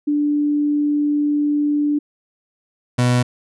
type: tone pair in turn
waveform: sine / 30% pulse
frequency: 293.7 / 123.49 Hz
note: D4 / B2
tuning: 0 / 0 cents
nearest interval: octave + minor third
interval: 1500 cents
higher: first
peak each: -15 / -11 dBFS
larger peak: second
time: 0.07-1.99 / 2.98-3.23 s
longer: first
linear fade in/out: 10 ms
effects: resampled to 24000 Hz

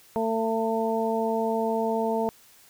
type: harmonic tone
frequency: 224.4 Hz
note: A3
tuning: 34 cents sharp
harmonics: 1 / 2 / 3 / 4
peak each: -29 / -27 / -29 / -30 dBFS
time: 0.16-2.29 s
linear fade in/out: 0 ms
effects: white hiss -55 dBFS RMS until 2.69 s

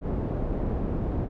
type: low-pass noise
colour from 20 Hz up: pink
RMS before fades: -28 dBFS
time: 0.01-1.29 s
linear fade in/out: 50 ms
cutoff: 500 Hz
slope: 12 dB/octave
effects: none

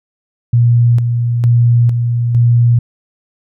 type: tone with tremolo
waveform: sine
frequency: 119.1 Hz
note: A#2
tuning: 38 cents sharp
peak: -6 dBFS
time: 0.53-2.79 s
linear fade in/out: 5 ms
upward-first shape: square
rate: 1.1 Hz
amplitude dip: 45%
effects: none

